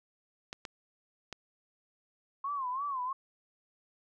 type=clicks; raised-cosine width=0.2 ms; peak=-22 dBFS; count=3; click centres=0.529 / 0.652 / 1.327 s
type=tone with vibrato; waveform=sine; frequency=1072 Hz; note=C6; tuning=42 cents sharp; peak=-32 dBFS; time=2.44-3.13 s; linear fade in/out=5 ms; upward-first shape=sine; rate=3 Hz; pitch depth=140 cents each way
effects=none